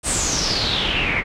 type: noise with low-pass filter sweep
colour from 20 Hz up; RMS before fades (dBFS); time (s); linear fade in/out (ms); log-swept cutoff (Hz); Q
pink; -21; 0.03-1.24; 50; 8900 to 2000; 7.2
effects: none